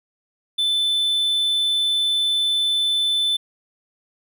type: tone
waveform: triangle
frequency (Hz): 3520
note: A7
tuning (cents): 0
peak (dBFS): -16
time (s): 0.58-3.37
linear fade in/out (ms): 10
effects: none